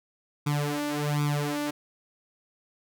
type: tone with flanger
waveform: sawtooth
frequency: 146.83 Hz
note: D3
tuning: in tune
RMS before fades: -28 dBFS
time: 0.46-1.71 s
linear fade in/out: 10 ms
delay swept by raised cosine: 0.84 to 3.44 ms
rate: 1.3 Hz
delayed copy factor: +0.9
effects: none